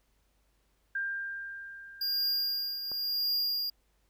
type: tone with exponential decay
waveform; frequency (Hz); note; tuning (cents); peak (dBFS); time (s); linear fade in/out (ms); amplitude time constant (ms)
sine; 1594; G6; +28; -29; 0.95-3.3; 5; 510
type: tone with tremolo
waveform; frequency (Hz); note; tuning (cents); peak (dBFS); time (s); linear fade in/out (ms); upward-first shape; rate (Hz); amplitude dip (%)
square; 4823; D8; +45; -27; 2.01-3.7; 5; triangle; 0.94; 65
type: click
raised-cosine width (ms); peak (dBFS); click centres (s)
1; -32; 2.917
effects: added 50 Hz sine -70 dBFS peak until 4.09 s + pink hiss -74 dBFS RMS until 4.09 s